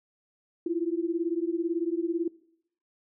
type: beating tone pair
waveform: sine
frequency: 329.6 / 347.6 Hz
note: E4 / F4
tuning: 0 / -8 cents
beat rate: 18 Hz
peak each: -29 dBFS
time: 0.66-2.28 s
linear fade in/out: 5 ms
effects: noise-tail reverb RT60 0.7 s tail -21 dB re dry